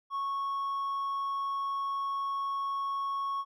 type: tone with hard clipping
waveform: sine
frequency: 1104 Hz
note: C#6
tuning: 7 cents flat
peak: -31 dBFS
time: 0.1-3.45 s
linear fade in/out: 50 ms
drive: 2 dB
effects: none